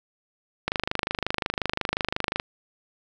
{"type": "click train", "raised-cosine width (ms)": 0.3, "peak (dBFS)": -8, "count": 45, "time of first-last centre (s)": [0.68, 2.399], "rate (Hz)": 25.6, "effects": []}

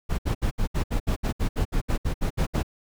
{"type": "noise bursts", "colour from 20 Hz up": "brown", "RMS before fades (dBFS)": -23, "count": 16, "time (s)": [0.09, 2.631], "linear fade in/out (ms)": 20, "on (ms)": 96, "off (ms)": 67, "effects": []}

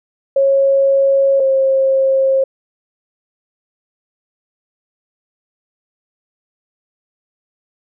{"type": "tone pair in turn", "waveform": "sine", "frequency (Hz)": [547, 535.4], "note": ["C#5", "C5"], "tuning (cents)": [-23, 40], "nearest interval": "unison", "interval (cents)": 37, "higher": "first", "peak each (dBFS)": [-9, -10], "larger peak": "first", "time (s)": [[0.36, 1.4], [1.4, 2.44]], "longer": "neither", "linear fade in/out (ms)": 5, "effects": []}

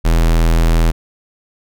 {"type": "tone", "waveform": "square", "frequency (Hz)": 41.2, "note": "E1", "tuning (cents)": 0, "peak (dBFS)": -10, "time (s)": [0.04, 0.92], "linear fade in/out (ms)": 20, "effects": []}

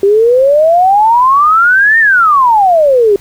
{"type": "exponential two-way sweep", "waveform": "sine", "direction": "up then down", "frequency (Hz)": [388.9, 1851, 388.9], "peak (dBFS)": -4, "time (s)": [0.03, 3.16], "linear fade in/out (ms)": 2, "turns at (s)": 1.99, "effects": ["pink hiss -39 dBFS RMS until 3.2 s"]}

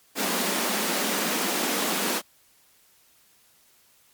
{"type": "high-pass noise", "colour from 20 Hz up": "pink", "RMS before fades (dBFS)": -26, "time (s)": [0.15, 2.22], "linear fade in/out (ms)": 50, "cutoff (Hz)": 180, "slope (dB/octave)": 96, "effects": ["white hiss -60 dBFS RMS until 4.13 s", "MP3 96 kbps"]}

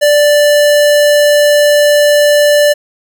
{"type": "tone", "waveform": "square", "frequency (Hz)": 587.3, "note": "D5", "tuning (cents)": 0, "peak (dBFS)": -6, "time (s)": [0.01, 2.74], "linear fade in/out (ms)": 20, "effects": []}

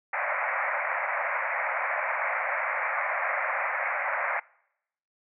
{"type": "band-pass noise", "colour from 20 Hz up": "white", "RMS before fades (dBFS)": -29, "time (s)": [0.13, 4.4], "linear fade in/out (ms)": 5, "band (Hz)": [540, 2300], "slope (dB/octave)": 96, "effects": ["noise-tail reverb RT60 0.8 s tail -25 dB re dry"]}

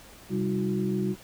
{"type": "tone cluster", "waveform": "sine", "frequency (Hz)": [130.4, 195.3, 318.4, 365.8], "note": ["C3", "G3", "D#4", "F#4"], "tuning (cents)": [-5, -6, 40, -20], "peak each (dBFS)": [-33, -27, -34, -31], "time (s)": [0.29, 1.16], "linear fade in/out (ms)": 50, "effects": ["pink hiss -50 dBFS RMS until 1.23 s"]}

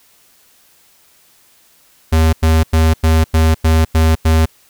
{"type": "tone bursts", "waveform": "square", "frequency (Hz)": 80.1, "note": "E2", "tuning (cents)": -49, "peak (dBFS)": -9, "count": 8, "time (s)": [2.12, 4.458], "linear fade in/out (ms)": 10, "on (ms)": 210, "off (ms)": 94, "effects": ["white hiss -51 dBFS RMS until 4.69 s"]}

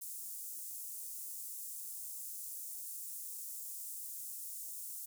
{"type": "high-pass noise", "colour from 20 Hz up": "pink", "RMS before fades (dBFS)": -45, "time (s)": [0.01, 5.06], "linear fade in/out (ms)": 10, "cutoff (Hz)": 8000, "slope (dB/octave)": 24, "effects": []}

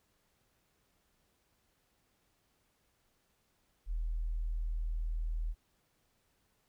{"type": "tone", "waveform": "sine", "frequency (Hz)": 40.07, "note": "E1", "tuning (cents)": -48, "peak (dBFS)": -32, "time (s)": [3.86, 5.55], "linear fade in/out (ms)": 50, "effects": ["pink hiss -75 dBFS RMS until 6.68 s"]}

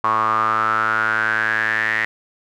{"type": "tone with band-pass filter sweep", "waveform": "sawtooth", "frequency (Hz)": 110, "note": "A2", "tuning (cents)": 0, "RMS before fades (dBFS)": -19, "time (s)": [0.04, 2.05], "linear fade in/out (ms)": 0, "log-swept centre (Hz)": [1100, 1900], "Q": 9.6, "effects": []}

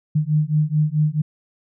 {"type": "beating tone pair", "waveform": "sine", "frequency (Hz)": [150.1, 154.7], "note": ["D3", "D#3"], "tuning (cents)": [38, -10], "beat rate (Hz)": 4.6, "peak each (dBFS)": -19, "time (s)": [0.15, 1.22], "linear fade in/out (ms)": 10, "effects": []}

